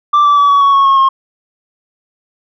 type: tone with pitch steps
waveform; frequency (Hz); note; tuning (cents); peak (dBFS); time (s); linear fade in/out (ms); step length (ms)
sine; 1174.7 / 1159.9 / 1145.2 / 1130.8 / 1116.5 / 1102.4 / 1088.5 / 1074.7; D6 / D6 / D6 / C#6 / C#6 / C#6 / C#6 / C6; 0 / -22 / -44 / +34 / +12 / -10 / -32 / +46; -3; 0.13-1.09; 10; 120
effects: tanh soft clip ceiling -5 dBFS